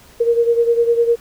sine beating tone pair, 466.2 / 476.1 Hz, A#4 / A#4, 0 / +37 cents, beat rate 9.9 Hz, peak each -13 / -18 dBFS, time 0.2-1.16 s, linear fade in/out 10 ms, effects pink hiss -46 dBFS RMS until 1.2 s

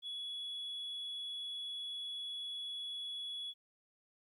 sine tone, 3382 Hz, G#7, 31 cents sharp, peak -38 dBFS, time 0.02-3.54 s, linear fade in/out 50 ms, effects tanh soft clip ceiling -38 dBFS + 13-bit

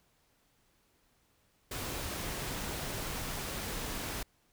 pink noise, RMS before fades -38 dBFS, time 1.71-4.23 s, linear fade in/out 5 ms, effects pink hiss -71 dBFS RMS until 4.52 s

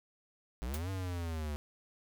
square linear two-way sweep, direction up then down, 54.4 to 96.8 to 72.5 Hz, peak -36 dBFS, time 0.62-1.56 s, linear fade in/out 0 ms, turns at 0.9 s
white noise with exponential decay, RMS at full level -39 dBFS, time 0.74-0.84 s, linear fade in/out 0 ms, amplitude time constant 21 ms
effects none

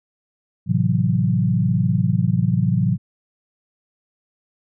sine chord, F# half-diminished seventh, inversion first, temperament equal, 110 / 130.81 / 164.81 / 185 Hz, A2 / C3 / E3 / F#3, 0 / 0 / 0 / 0 cents, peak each -21 dBFS, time 0.66-2.98 s, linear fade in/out 50 ms, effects none

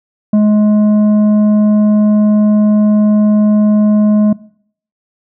triangle tone with tanh clipping, 210.7 Hz, G#3, 25 cents sharp, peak -7 dBFS, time 0.33-4.33 s, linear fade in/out 5 ms, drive 11 dB, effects noise-tail reverb RT60 0.6 s tail -21 dB re dry

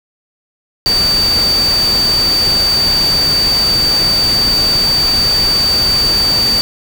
sine tone in noise, 4611 Hz, D8, 33 cents flat, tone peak -10 dBFS, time 0.86-6.61 s, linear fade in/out 0 ms, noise pink, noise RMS -20 dBFS, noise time 0.86-6.61 s, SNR +7 dB, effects none

